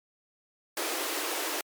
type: high-pass noise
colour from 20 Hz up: pink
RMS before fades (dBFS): -32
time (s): 0.77-1.61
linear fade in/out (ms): 2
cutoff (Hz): 290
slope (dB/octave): 96
effects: MP3 96 kbps